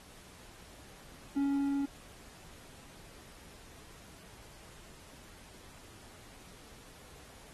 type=tone with level ramp; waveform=triangle; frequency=279.5 Hz; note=C#4; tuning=14 cents sharp; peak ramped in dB=-25 to -28 dBFS; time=1.36-1.86 s; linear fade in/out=10 ms; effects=pink hiss -55 dBFS RMS until 7.53 s + AAC 32 kbps